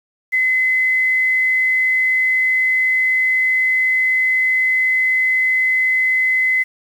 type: tone with quantisation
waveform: sine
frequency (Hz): 2037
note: C7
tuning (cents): -47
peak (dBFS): -13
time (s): 0.32-6.64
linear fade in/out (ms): 20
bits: 7
effects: none